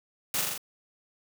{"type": "noise with echo", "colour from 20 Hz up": "white", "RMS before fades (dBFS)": -29, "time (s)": [0.34, 0.41], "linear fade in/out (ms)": 2, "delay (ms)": 42, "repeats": 4, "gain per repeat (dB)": -2, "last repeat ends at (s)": 0.578, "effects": []}